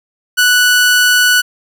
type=tone; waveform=sawtooth; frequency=1480 Hz; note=F#6; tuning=in tune; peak=-4 dBFS; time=0.37-1.42 s; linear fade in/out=20 ms; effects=none